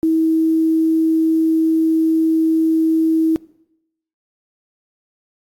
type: tone with quantisation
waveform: sine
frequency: 321.6 Hz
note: E4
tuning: 43 cents flat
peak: -12 dBFS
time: 0.03-3.36 s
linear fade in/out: 0 ms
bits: 7
effects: noise-tail reverb RT60 0.8 s tail -21 dB re dry + AAC 64 kbps